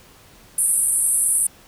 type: band-pass noise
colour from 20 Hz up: white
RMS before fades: -19 dBFS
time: 0.58-1.47 s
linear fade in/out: 5 ms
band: 8700 to 11000 Hz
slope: 96 dB/octave
effects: pink hiss -49 dBFS RMS until 1.67 s